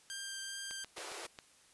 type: tone with vibrato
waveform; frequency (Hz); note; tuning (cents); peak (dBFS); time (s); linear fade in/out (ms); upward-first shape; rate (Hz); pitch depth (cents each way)
10% pulse; 1586; G6; +20; -32; 0.1-0.84; 0; triangle; 2.5; 9
type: click train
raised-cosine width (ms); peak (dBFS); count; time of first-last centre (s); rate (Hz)
0.2; -29; 6; 0.71-1.388; 7.37
type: high-pass noise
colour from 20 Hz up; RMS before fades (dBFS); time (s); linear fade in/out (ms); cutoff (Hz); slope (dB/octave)
pink; -45; 0.96-1.27; 10; 330; 96
effects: white hiss -64 dBFS RMS until 1.73 s + resampled to 24000 Hz